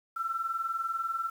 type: tone pair together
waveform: sine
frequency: 1326.9 / 1347 Hz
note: E6 / E6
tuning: +11 / +37 cents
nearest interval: unison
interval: 26 cents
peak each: -36 / -31 dBFS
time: 0.16-1.3 s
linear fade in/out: 10 ms
effects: 9-bit